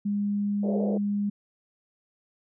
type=tone; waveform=sine; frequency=203.9 Hz; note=G#3; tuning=32 cents flat; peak=-24 dBFS; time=0.05-1.3 s; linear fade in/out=10 ms
type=band-pass noise; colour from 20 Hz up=pink; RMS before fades=-31 dBFS; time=0.63-0.98 s; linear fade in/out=10 ms; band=380 to 630 Hz; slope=48 dB/octave
effects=none